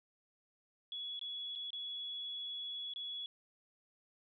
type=tone with dropouts; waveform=sine; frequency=3378 Hz; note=G#7; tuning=29 cents sharp; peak=-40 dBFS; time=0.92-3.26 s; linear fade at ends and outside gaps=1 ms; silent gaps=1.193-1.213 / 1.553-1.558 / 1.705-1.731 / 2.937-2.96 s; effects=none